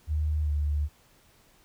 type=tone with pitch glide; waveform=sine; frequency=76.3 to 73.7 Hz; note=D#2 to D2; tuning=-33 to +7 cents; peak=-24 dBFS; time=0.07-0.89 s; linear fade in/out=50 ms; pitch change=-60 cents; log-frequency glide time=0.42-0.5 s; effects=pink hiss -61 dBFS RMS until 1.64 s